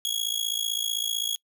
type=tone with amplitude modulation; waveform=sawtooth; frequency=3322 Hz; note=G#7; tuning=in tune; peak=-19 dBFS; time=0.05-1.36 s; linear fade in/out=0 ms; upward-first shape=sine; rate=55.7 Hz; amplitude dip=90%; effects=noise-tail reverb RT60 0.1 s tail -26 dB re dry